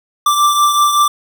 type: beating tone pair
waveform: square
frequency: 1174.7 / 1180 Hz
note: D6 / D6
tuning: 0 / +8 cents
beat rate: 5.3 Hz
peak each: -11 / -19 dBFS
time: 0.26-1.08 s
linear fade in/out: 5 ms
effects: none